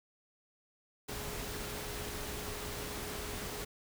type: tone in noise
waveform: sine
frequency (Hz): 417.8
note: G#4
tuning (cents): +10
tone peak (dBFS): -47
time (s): 1.08-3.65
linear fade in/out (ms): 10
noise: pink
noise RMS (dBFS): -41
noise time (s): 1.08-3.65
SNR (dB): -9
effects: none